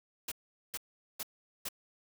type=noise bursts; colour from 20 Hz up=white; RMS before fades=-38 dBFS; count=4; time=0.28-1.688 s; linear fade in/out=5 ms; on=37 ms; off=420 ms; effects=none